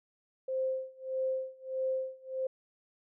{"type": "tone with tremolo", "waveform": "sine", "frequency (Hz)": 523.3, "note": "C5", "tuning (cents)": 0, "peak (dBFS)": -28, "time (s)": [0.48, 2.47], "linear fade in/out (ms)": 5, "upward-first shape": "sine", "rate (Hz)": 1.6, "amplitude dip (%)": 95, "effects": []}